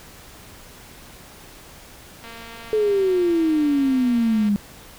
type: click train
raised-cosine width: 0.3 ms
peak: -24 dBFS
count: 518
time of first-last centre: 2.24-4.488 s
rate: 230 Hz
type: exponential sweep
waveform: sine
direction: down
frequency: 436.4 to 200.8 Hz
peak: -16 dBFS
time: 2.73-4.56 s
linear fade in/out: 0 ms
effects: pink hiss -44 dBFS RMS until 4.98 s